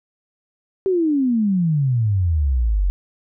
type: exponential sweep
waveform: sine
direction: down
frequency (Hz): 392 to 44.09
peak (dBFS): -15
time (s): 0.86-2.9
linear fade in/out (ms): 0
effects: none